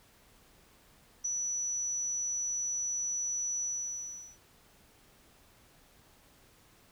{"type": "tone with ADSR envelope", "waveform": "sine", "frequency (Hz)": 5920, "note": "F#8", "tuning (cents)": 0, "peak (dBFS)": -27, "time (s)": [1.24, 4.38], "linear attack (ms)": 15, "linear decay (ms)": 4, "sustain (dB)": -4, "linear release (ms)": 750, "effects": ["pink hiss -62 dBFS RMS until 6.91 s"]}